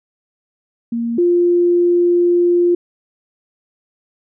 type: tone pair in turn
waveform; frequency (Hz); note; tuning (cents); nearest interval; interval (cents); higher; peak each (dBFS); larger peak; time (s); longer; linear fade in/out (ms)
sine; 233.4 / 349.7; A#3 / F4; +2 / +2; perfect fifth; 700; second; -17 / -10; second; 0.92-1.18 / 1.18-2.75; second; 5
effects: none